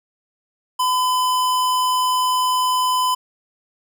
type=tone; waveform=square; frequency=1010 Hz; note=B5; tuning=39 cents sharp; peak=-17 dBFS; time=0.79-3.15 s; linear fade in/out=10 ms; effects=none